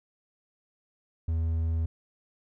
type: tone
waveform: triangle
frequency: 81.6 Hz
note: E2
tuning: 17 cents flat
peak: -23 dBFS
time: 1.28-1.86 s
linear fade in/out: 5 ms
effects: none